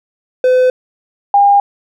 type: tone pair in turn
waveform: triangle / sine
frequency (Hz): 508 / 806.4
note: B4 / G5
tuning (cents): +49 / +49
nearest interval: minor sixth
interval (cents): 800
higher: second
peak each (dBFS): -5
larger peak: neither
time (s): 0.44-0.7 / 1.34-1.6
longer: neither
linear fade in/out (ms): 2
effects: none